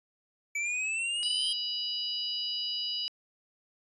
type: linear sweep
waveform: square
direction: up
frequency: 2293 to 3177 Hz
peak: -30 dBFS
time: 0.55-1.53 s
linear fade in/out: 5 ms
type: harmonic tone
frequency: 980 Hz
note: B5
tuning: 14 cents flat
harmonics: 3 / 4 / 5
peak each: -34 / -40 / -34 dBFS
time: 1.23-3.08 s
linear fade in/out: 0 ms
effects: resampled to 24000 Hz